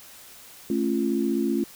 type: chord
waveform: sine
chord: A augmented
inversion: none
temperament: just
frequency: 220 / 275 / 343.8 Hz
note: A3 / C#4 / E#4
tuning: 0 / -14 / -27 cents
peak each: -26 dBFS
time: 0.7-1.64 s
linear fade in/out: 2 ms
effects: white hiss -47 dBFS RMS until 1.75 s